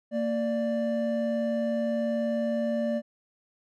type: tone pair together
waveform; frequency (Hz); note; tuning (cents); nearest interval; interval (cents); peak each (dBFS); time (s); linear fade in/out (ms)
triangle; 230 / 588.8; A#3 / D5; -23 / +4; octave + major third; 1627; -26; 0.11-3.02; 50
effects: none